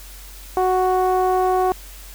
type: tone with low-pass filter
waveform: sawtooth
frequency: 370 Hz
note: F#4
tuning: in tune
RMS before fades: -18 dBFS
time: 0.57-1.72 s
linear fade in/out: 0 ms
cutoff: 900 Hz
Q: 3.7
effects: added 46 Hz sine -38 dBFS peak until 2.14 s + white hiss -42 dBFS RMS until 2.14 s